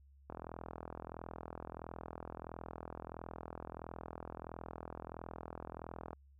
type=click train; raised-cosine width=1 ms; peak=-30 dBFS; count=243; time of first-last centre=0.3-6.131 s; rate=41.5 Hz; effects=added 69 Hz sine -60 dBFS peak until 6.39 s